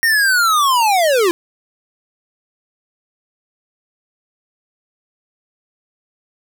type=linear sweep; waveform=square; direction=down; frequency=1864.7 to 329.6 Hz; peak=-12 dBFS; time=0.03-1.31 s; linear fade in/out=0 ms; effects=none